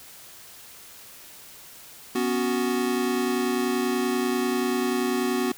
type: chord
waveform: square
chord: B suspended second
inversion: none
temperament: equal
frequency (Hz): 246.9 / 277.2 / 370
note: B3 / C#4 / F#4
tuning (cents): 0 / 0 / 0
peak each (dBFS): -27 / -31 / -27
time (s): 2.15-5.52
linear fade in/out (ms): 5
effects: white hiss -46 dBFS RMS until 5.57 s